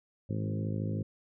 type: harmonic tone with a mistuned harmonic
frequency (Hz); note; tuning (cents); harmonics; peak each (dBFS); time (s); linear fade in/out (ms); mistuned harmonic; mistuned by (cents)
52.9; G#1; +33; 2 / 3 / 4 / 5 / 6 / 7 / 8 / 9 / 10; -33 / -37 / -38 / -42 / -44 / -46 / -49 / -50 / -47; 0.29-1.03; 10; 3; +23
effects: none